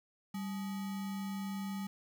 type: tone with sample-and-hold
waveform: sine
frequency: 196 Hz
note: G3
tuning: in tune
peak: -36 dBFS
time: 0.34-1.87 s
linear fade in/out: 5 ms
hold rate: 1050 Hz
effects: none